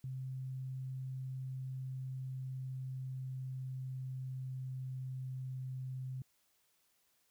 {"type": "tone with pitch glide", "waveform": "sine", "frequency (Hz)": [130.81, 129.83], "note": ["C3", "C3"], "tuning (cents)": [0, -13], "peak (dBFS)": -39, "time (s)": [0.04, 6.22], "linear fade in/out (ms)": 2, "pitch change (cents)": -13, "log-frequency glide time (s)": [1.92, 5.27], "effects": ["white hiss -75 dBFS RMS until 7.3 s"]}